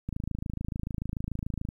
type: click train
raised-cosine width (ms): 5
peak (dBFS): -20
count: 44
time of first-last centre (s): 0.09-1.689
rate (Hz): 26.9
effects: 10-bit